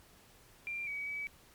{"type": "tone with pitch steps", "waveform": "sine", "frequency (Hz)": [2376, 2269, 2286], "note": ["D7", "C#7", "D7"], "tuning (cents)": [20, 40, -47], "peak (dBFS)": -36, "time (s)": [0.67, 1.27], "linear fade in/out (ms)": 0, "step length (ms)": 200, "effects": ["pink hiss -61 dBFS RMS until 1.54 s", "MP3 96 kbps"]}